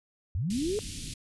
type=linear sweep; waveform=sine; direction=up; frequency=69.9 to 440 Hz; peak=-27 dBFS; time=0.35-0.79 s; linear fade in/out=0 ms
type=band-stop noise; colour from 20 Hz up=pink; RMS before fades=-38 dBFS; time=0.5-1.14 s; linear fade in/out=5 ms; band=260 to 2900 Hz; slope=24 dB/octave
effects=resampled to 24000 Hz